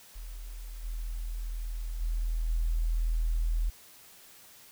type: tone with level steps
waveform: sine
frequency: 40.67 Hz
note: E1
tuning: 23 cents flat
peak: -38 / -32 / -27 / -25 dBFS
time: 0.15-3.7 s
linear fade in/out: 10 ms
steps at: 0.83 / 2 / 2.48 s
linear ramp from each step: 20 ms
effects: white hiss -54 dBFS RMS until 4.71 s